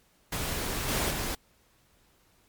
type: noise with level steps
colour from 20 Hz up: pink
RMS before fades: -32 / -28 / -32 dBFS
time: 0.32-1.35 s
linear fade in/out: 5 ms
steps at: 0.88 / 1.1 s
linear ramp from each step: 10 ms
effects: pink hiss -65 dBFS RMS until 2.48 s + MP3 96 kbps

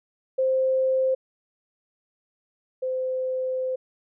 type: tone pair in turn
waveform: sine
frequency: 523.3 / 515.8 Hz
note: C5 / C5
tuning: 0 / -25 cents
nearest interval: unison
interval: 25 cents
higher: first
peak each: -19 / -24 dBFS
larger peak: first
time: 0.38-1.15 / 2.82-3.76 s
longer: second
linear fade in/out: 10 ms
effects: none

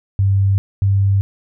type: tone pair in turn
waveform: sine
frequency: 98 / 98.52 Hz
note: G2 / G2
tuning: 0 / +9 cents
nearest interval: unison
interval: 9 cents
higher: second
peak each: -11 dBFS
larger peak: neither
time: 0.19-0.58 / 0.82-1.21 s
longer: neither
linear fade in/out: 0 ms
effects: none

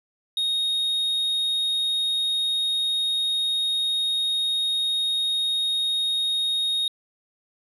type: tone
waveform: triangle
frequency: 3729 Hz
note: A#7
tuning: in tune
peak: -20 dBFS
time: 0.37-6.88 s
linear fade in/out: 2 ms
effects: resampled to 32000 Hz

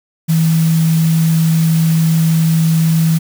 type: tone in noise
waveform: sine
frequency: 162.1 Hz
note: E3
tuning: 29 cents flat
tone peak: -9 dBFS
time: 0.28-3.19 s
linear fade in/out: 20 ms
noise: white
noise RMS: -27 dBFS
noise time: 0.28-3.19 s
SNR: +15 dB
effects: none

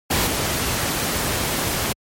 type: noise with level steps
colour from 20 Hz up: pink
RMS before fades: -19 / -22 dBFS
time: 0.1-1.93 s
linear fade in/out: 10 ms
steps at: 0.26 s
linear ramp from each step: 10 ms
effects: high-pass 60 Hz 12 dB/octave + MP3 64 kbps

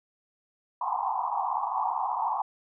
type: band-pass noise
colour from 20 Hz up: pink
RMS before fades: -29 dBFS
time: 0.81-2.42 s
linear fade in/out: 5 ms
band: 750 to 1100 Hz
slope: 96 dB/octave
effects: none

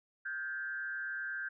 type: tone with frequency modulation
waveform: sine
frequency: 1568 Hz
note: G6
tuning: in tune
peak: -36 dBFS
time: 0.25-1.49 s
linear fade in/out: 10 ms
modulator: 130 Hz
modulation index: 0.77
effects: none

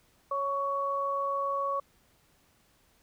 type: tone pair together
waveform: sine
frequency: 554 / 1118.3 Hz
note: C#5 / C#6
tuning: -1 / +15 cents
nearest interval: octave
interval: 1216 cents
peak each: -33 / -29 dBFS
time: 0.31-1.8 s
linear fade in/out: 5 ms
effects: pink hiss -66 dBFS RMS until 3.02 s

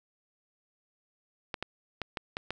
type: clicks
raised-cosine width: 0.3 ms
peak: -17 dBFS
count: 6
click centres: 1.542 / 1.626 / 2.017 / 2.172 / 2.369 / 2.506 s
effects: none

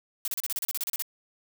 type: noise bursts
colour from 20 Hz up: blue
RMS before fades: -30 dBFS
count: 13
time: 0.25-1.022 s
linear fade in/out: 0 ms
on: 28 ms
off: 34 ms
effects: none

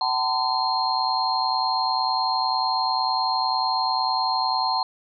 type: tone cluster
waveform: sine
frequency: 760 / 889 / 1020 / 4216 Hz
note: F#5 / A5 / C6 / C8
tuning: +46 / +18 / -44 / +12 cents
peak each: -26 dBFS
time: 0.01-4.83 s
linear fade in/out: 2 ms
effects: none

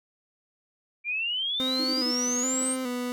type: exponential sweep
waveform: sine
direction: up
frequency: 2349 to 8830 Hz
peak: -26 dBFS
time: 1.04-2.77 s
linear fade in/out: 50 ms
type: tone with vibrato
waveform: 30% pulse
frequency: 252.9 Hz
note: B3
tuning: 41 cents sharp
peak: -26 dBFS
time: 1.6-3.12 s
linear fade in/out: 0 ms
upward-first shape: square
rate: 1.2 Hz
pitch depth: 42 cents each way
type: tone bursts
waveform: sine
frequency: 311.1 Hz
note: D#4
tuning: in tune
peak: -31 dBFS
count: 4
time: 1.79-2.116 s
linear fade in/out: 10 ms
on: 62 ms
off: 26 ms
effects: none

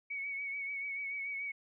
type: tone with vibrato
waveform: sine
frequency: 2238 Hz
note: C#7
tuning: 16 cents sharp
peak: -36 dBFS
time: 0.1-1.52 s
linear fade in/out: 10 ms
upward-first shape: triangle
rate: 6.9 Hz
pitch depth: 44 cents each way
effects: none

